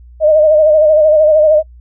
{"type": "tone with vibrato", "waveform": "sine", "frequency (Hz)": 616, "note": "D#5", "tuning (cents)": -17, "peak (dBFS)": -5, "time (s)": [0.2, 1.63], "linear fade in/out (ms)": 50, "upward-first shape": "sine", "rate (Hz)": 13, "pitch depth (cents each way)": 53, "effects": ["noise-tail reverb RT60 0.1 s tail -25 dB re dry", "added 60 Hz sine -35 dBFS peak until 1.8 s"]}